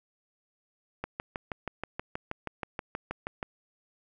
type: click train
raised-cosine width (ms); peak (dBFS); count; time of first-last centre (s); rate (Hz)
0.5; -18; 16; 1.04-3.429; 6.28
effects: none